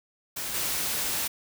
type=noise with level steps; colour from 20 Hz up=white; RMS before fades=-33 / -29 dBFS; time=0.36-1.28 s; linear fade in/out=10 ms; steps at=0.54 s; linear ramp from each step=2 ms; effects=none